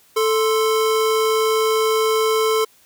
square tone pair together, 440 / 1046.5 Hz, A4 / C6, 0 / 0 cents, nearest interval octave + minor third, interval 1500 cents, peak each -17 / -24 dBFS, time 0.16-2.65 s, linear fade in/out 10 ms, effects white hiss -54 dBFS RMS until 2.85 s

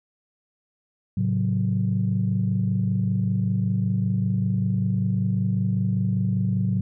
sine chord, F# minor, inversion first, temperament equal with one note detuned, 110 / 135.19 / 185 Hz, A2 / C#3 / F#3, 0 / -43 / 0 cents, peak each -23 / -27 / -23 dBFS, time 1.17-6.81 s, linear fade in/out 5 ms, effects tanh soft clip ceiling -12 dBFS

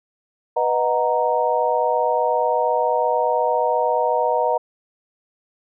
sine chord, B major seventh, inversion none, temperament equal with one note detuned, 493.9 / 622.3 / 736.6 / 932.3 Hz, B4 / D#5 / F#5 / A#5, 0 / 0 / -8 / 0 cents, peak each -22 / -22 / -24 / -21 dBFS, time 0.56-4.58 s, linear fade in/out 10 ms, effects none

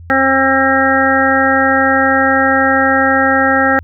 harmonic tone, 267.6 Hz, C4, 39 cents sharp, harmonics 1 / 2 / 3 / 5 / 6 / 7, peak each -16 / -16 / -16 / -16 / -16 / -16 dBFS, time 0.1-3.79 s, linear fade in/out 0 ms, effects added 85 Hz sine -31 dBFS peak until 3.83 s

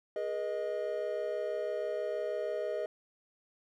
triangle chord, G# minor, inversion none, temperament equal with one note detuned, 415.3 / 481.5 / 622.3 Hz, G#4 / B4 / D#5, 0 / -44 / 0 cents, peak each -36 / -36 / -33 dBFS, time 0.16-2.86 s, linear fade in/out 2 ms, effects none

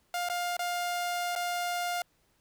sawtooth tone with dropouts, 705 Hz, F5, 16 cents sharp, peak -26 dBFS, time 0.14-2.02 s, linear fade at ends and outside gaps 2 ms, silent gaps 0.288-0.298 / 0.568-0.592 / 1.353-1.36 s, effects pink hiss -70 dBFS RMS until 2.4 s

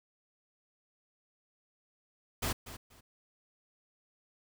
pink noise with echo, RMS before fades -33 dBFS, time 2.42-2.53 s, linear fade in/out 10 ms, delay 240 ms, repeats 2, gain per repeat -13 dB, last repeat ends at 3.01 s, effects none

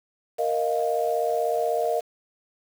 sine chord, Bb suspended fourth, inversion none, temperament equal, 466.2 / 622.3 / 698.5 Hz, Bb4 / Eb5 / F5, 0 / 0 / 0 cents, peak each -26 dBFS, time 0.38-2.01 s, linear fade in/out 20 ms, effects 7-bit

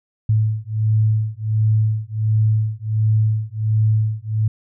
sine beating tone pair, 108.1 / 109.5 Hz, A2 / A2, -30 / -8 cents, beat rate 1.4 Hz, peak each -18 dBFS, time 0.29-4.48 s, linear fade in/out 5 ms, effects none

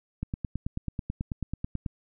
click train, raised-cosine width 5 ms, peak -18 dBFS, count 16, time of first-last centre 0.23-1.862 s, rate 9.19 Hz, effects none

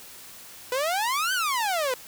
sawtooth exponential two-way sweep, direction up then down, 486.6 to 1568 to 486.6 Hz, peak -20 dBFS, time 0.72-1.94 s, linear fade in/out 2 ms, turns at 1.33 s, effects white hiss -45 dBFS RMS until 2.07 s

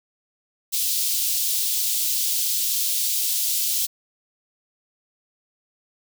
white high-pass noise, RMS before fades -23 dBFS, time 0.72-3.87 s, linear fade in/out 20 ms, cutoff 3300 Hz, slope 24 dB/octave, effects none

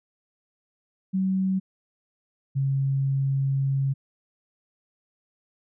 sine tone pair in turn, 189.6 / 136.36 Hz, F#3 / C#3, +43 / -28 cents, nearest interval tritone, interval 571 cents, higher first, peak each -21 dBFS, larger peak neither, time 1.13-1.6 / 2.55-3.94 s, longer second, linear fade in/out 20 ms, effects none

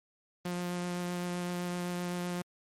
sawtooth tone with vibrato, 177 Hz, F3, 23 cents sharp, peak -29 dBFS, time 0.45-2.42 s, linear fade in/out 5 ms, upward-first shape triangle, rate 7.8 Hz, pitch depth 11 cents each way, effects MP3 64 kbps

